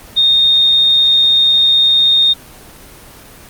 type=tone; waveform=sine; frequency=3682 Hz; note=A#7; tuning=22 cents flat; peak=-7 dBFS; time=0.16-2.34 s; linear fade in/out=20 ms; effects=pink hiss -37 dBFS RMS until 3.49 s + Opus 24 kbps